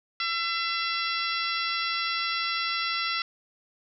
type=harmonic tone; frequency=674 Hz; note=E5; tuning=38 cents sharp; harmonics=2 / 3 / 4 / 5 / 6 / 7 / 8; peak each=-31 / -33 / -34 / -35 / -36 / -36 / -37 dBFS; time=0.2-3.22 s; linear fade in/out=2 ms; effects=none